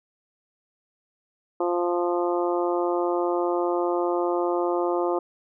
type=harmonic tone; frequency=175 Hz; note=F3; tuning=4 cents sharp; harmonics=2 / 3 / 4 / 5 / 6 / 7; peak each=-24 / -28 / -30 / -32 / -34 / -35 dBFS; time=1.6-5.19 s; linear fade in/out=5 ms; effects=none